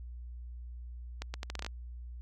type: accelerating click train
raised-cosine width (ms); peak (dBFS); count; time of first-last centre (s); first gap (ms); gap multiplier
0.2; -20; 9; 1.22-1.664; 120; 0.76
effects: added 60 Hz sine -41 dBFS peak until 2.21 s + MP3 96 kbps